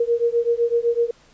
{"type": "beating tone pair", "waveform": "sine", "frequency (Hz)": [466.2, 474.1], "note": ["A#4", "A#4"], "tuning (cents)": [0, 29], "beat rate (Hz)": 7.9, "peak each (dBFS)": -20, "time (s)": [0, 1.11], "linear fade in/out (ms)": 5, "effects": ["pink hiss -54 dBFS RMS until 1.33 s", "resampled to 16000 Hz"]}